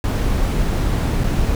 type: noise with dropouts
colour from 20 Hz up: brown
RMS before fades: -18 dBFS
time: 0.04-1.55 s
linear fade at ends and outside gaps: 1 ms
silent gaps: 1.237-1.241 s
effects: none